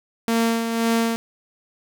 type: tone with tremolo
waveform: sawtooth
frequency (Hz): 229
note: A#3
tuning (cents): -31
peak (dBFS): -13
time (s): 0.28-1.16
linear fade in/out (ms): 0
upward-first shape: sine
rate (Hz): 1.9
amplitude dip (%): 50
effects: none